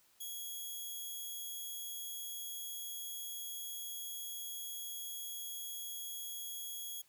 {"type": "tone", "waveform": "5% pulse", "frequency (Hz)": 3322, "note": "G#7", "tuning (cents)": 0, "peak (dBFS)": -33, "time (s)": [0.2, 7.02], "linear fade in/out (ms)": 10, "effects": ["white hiss -69 dBFS RMS until 7.08 s"]}